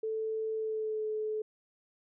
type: tone with pitch glide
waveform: sine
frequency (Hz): 440 to 430.9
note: A4 to A4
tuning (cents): 0 to -36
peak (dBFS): -31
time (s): 0.03-1.42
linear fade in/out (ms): 5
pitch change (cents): -36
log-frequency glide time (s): 0.55-1.06
effects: none